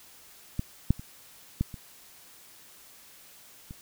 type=clicks; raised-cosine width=5 ms; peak=-16 / -8 / -28 / -13 / -27 / -28 dBFS; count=6; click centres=0.594 / 0.906 / 0.995 / 1.61 / 1.742 / 3.709 s; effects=white hiss -53 dBFS RMS until 3.81 s

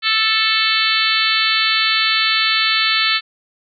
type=harmonic tone; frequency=440 Hz; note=A4; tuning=in tune; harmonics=3 / 4 / 5 / 6 / 7 / 8 / 9 / 10; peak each=-22 / -22 / -22 / -22 / -22 / -22 / -22 / -22 dBFS; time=0.02-3.21 s; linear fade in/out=50 ms; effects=none

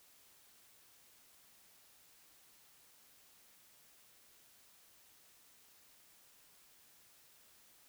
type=silence; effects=white hiss -65 dBFS RMS until 7.88 s

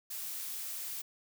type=noise; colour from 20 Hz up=blue; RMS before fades=-40 dBFS; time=0.1-1.02 s; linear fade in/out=10 ms; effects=none

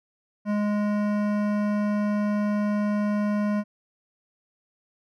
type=tone with hard clipping; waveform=sine; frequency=207.7 Hz; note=G#3; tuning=in tune; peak=-24 dBFS; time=0.45-3.64 s; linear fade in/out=50 ms; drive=15 dB; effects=none

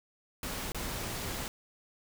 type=noise with dropouts; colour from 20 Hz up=pink; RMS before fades=-37 dBFS; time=0.43-1.48 s; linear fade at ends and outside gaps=1 ms; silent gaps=0.72-0.746 s; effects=none

